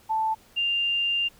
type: tone pair in turn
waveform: sine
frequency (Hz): 880 / 2794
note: A5 / F7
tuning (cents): 0 / 0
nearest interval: octave + minor sixth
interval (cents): 2000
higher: second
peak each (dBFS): -22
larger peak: neither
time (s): 0.09-0.35 / 0.56-1.29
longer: second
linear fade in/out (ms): 20
effects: pink hiss -56 dBFS RMS until 1.39 s